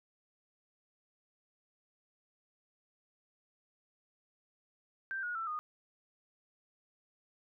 sine tone with pitch steps, 1568 / 1446.2 / 1333.8 / 1230.2 Hz, G6 / F#6 / E6 / D#6, 0 / -40 / +20 / -20 cents, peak -35 dBFS, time 5.11-5.59 s, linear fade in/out 0 ms, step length 120 ms, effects none

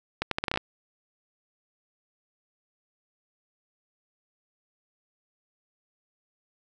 accelerating click train, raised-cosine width 0.3 ms, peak -10 dBFS, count 9, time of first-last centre 0.22-0.574 s, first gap 93 ms, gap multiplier 0.77, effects none

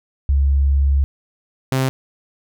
sine / sawtooth tone pair in turn, 69.3 / 131.81 Hz, C#2 / C3, 0 / +13 cents, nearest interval major seventh, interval 1113 cents, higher second, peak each -12 dBFS, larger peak neither, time 0.29-1.04 / 1.72-1.89 s, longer first, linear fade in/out 0 ms, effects none

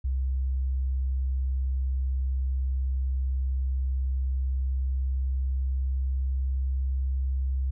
sine tone with pitch glide, 65.41 to 65.94 Hz, C2 to C2, 0 to +14 cents, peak -24 dBFS, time 0.04-7.71 s, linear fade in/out 10 ms, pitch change +14 cents, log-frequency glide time 4.33-7.01 s, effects none

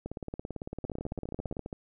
two click trains, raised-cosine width 2 ms, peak -23 / -23 dBFS, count 28 / 14, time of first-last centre 0.06-1.568 / 0.85-1.728 s, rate 17.9 / 14.8 Hz, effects none

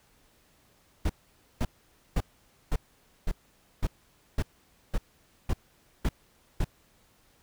brown noise bursts, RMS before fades -25 dBFS, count 11, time 1.05-6.645 s, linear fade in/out 5 ms, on 45 ms, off 510 ms, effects pink hiss -64 dBFS RMS until 7.42 s

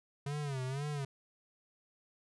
square tone with vibrato, 138.3 Hz, C#3, 4 cents flat, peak -36 dBFS, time 0.26-1.05 s, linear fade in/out 5 ms, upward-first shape sine, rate 2 Hz, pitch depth 130 cents each way, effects resampled to 24000 Hz

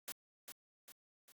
white noise with echo, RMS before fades -44 dBFS, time 0.08-0.12 s, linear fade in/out 0 ms, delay 400 ms, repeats 3, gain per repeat -6 dB, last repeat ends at 1.32 s, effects high-pass 150 Hz 12 dB/octave + Opus 48 kbps

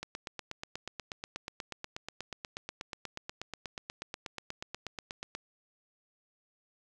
click train, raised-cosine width 0.2 ms, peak -21 dBFS, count 45, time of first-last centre 0.03-5.35 s, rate 8.27 Hz, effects none

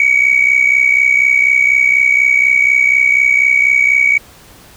sine tone with amplitude modulation, 2261 Hz, C#7, 34 cents sharp, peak -3 dBFS, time 0-4.18 s, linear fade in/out 2 ms, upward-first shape sine, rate 64.1 Hz, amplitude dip 80%, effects tanh soft clip ceiling -2 dBFS + pink hiss -41 dBFS RMS until 4.76 s

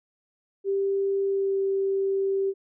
sine tone with pitch glide, 393.2 to 389.8 Hz, G4 to G4, +5 to -10 cents, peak -22 dBFS, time 0.64-2.54 s, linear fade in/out 50 ms, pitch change -15 cents, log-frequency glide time 1.26-1.59 s, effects none

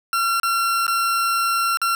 40% pulse tone with dropouts, 1365 Hz, F6, 40 cents flat, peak -17 dBFS, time 0.13-1.95 s, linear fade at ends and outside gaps 1 ms, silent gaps 0.399-0.432 / 0.867-0.879 / 1.772-1.816 s, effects none

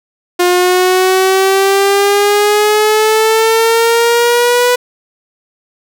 sawtooth exponential sweep, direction up, 354.6 to 493.9 Hz, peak -4 dBFS, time 0.39-4.76 s, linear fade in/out 10 ms, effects none

